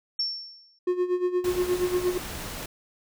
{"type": "tone with exponential decay", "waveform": "sine", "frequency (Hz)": 5440, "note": "F8", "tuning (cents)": -46, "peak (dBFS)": -22, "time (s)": [0.19, 0.79], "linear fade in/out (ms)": 5, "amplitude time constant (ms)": 130}
{"type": "tone with tremolo", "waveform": "triangle", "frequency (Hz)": 360, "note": "F#4", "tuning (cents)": -47, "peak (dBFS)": -18, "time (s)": [0.87, 2.18], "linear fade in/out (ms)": 5, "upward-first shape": "sine", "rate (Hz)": 8.5, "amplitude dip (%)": 75}
{"type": "noise", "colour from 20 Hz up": "pink", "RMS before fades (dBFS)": -36, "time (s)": [1.44, 2.66], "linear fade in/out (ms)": 5}
{"effects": []}